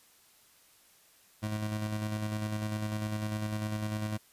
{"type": "tone with tremolo", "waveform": "25% pulse", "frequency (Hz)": 106.8, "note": "G#2", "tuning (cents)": 49, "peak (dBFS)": -27, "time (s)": [1.42, 4.18], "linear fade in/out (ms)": 20, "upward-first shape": "square", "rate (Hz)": 10, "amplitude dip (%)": 35, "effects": ["white hiss -62 dBFS RMS until 4.32 s", "resampled to 32000 Hz"]}